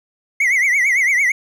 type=tone with vibrato; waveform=triangle; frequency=2093 Hz; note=C7; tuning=in tune; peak=-11 dBFS; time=0.4-1.32 s; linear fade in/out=5 ms; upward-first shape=triangle; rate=8.9 Hz; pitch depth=170 cents each way; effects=none